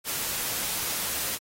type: noise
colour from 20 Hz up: white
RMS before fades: -30 dBFS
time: 0.04-1.39 s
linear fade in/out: 50 ms
effects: AAC 48 kbps